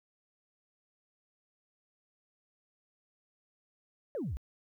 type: exponential sweep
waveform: sine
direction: down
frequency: 620 to 52.7 Hz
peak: -32 dBFS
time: 4.15-4.37 s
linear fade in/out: 0 ms
effects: tanh soft clip ceiling -29 dBFS + 12-bit